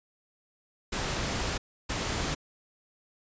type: noise bursts at uneven times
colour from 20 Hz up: pink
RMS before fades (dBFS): -31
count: 2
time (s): 0.92-1.58 / 1.89-2.35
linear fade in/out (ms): 10
effects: resampled to 16000 Hz